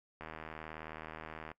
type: click train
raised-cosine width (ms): 0.5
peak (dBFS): -29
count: 104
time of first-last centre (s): 0.21-1.515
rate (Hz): 78.9
effects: noise-tail reverb RT60 0.1 s tail -22 dB re dry